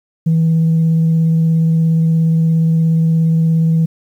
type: tone with vibrato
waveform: sine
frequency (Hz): 162.6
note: E3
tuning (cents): -23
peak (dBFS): -8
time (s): 0.26-3.86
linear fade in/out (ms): 10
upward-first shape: square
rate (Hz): 17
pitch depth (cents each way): 8
effects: tanh soft clip ceiling -7 dBFS + 8-bit